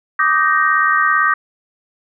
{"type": "chord", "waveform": "sine", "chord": "Eb major seventh", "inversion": "third", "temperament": "just", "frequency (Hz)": [1166.7, 1244.5, 1555.6, 1866.8], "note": ["D6", "Eb6", "G6", "Bb6"], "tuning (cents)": [-12, 0, -14, 2], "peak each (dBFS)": -17, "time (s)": [0.19, 1.34], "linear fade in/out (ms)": 5, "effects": []}